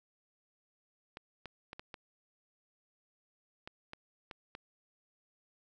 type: clicks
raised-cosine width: 0.3 ms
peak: -28 dBFS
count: 9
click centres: 1.171 / 1.457 / 1.731 / 1.795 / 1.942 / 3.675 / 3.934 / 4.312 / 4.551 s
effects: none